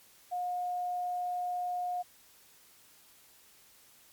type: tone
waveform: sine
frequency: 717 Hz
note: F5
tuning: 45 cents sharp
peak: -31 dBFS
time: 0.31-2.03 s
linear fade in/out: 20 ms
effects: white hiss -60 dBFS RMS until 4.12 s + MP3 96 kbps